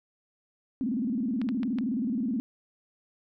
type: tone with vibrato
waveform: sine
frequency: 240.2 Hz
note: B3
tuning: 48 cents flat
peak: -26 dBFS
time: 0.81-2.4 s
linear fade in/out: 0 ms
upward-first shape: square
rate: 19 Hz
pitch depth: 180 cents each way
type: clicks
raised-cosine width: 0.3 ms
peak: -24 dBFS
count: 4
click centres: 1.416 / 1.489 / 1.632 / 1.786 s
effects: none